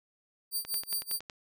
5% pulse tone with tremolo, 4653 Hz, D8, 17 cents flat, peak -22 dBFS, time 0.51-1.2 s, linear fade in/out 50 ms, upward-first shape sine, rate 5.1 Hz, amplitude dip 95%
click train, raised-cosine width 0.2 ms, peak -24 dBFS, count 8, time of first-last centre 0.65-1.298 s, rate 10.8 Hz
effects none

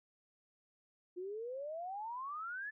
sine exponential sweep, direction up, 349.2 to 1760 Hz, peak -40 dBFS, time 1.16-2.71 s, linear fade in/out 20 ms, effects none

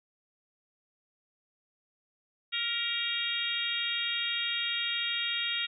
harmonic tone with a mistuned harmonic, 466.2 Hz, A#4, in tune, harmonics 3 / 4 / 5 / 6 / 7 / 8, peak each -40 / -39 / -37 / -36 / -35 / -34 dBFS, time 2.52-5.67 s, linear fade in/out 20 ms, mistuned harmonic 4, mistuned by +34 cents, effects none

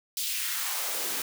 white noise with high-pass filter sweep, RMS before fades -31 dBFS, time 0.17-1.22 s, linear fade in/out 2 ms, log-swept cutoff 4100 to 220 Hz, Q 1.5, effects none

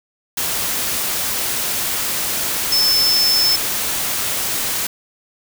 sine tone in noise, 5270 Hz, E8, 1 cent flat, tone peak -13 dBFS, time 2.72-3.56 s, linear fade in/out 5 ms, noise white, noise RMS -21 dBFS, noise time 0.37-4.87 s, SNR +5 dB, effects none

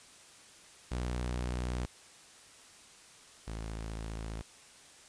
sawtooth tone pair in turn, 61.2 / 54.81 Hz, B1 / A1, -15 / -6 cents, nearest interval major second, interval 191 cents, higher first, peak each -29 / -34 dBFS, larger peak first, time 0.91-1.86 / 3.47-4.42 s, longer neither, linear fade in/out 10 ms, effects white hiss -56 dBFS RMS until 5.08 s + resampled to 22050 Hz

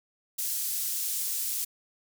pink high-pass noise, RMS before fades -31 dBFS, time 0.38-1.65 s, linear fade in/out 10 ms, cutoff 8100 Hz, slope 12 dB/octave, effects none

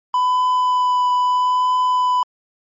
triangle tone with vibrato, 999 Hz, B5, 20 cents sharp, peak -12 dBFS, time 0.14-2.23 s, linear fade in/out 2 ms, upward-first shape triangle, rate 0.77 Hz, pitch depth 12 cents each way, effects MP3 32 kbps

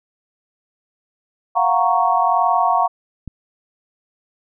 sine chord, Gb major seventh, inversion third, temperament equal, 698.5 / 740 / 932.3 / 1108.7 Hz, F5 / Gb5 / Bb5 / Db6, 0 / 0 / 0 / 0 cents, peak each -19 dBFS, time 1.55-2.88 s, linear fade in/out 20 ms
click, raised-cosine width 5 ms, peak -18 dBFS, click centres 3.277 s
effects none

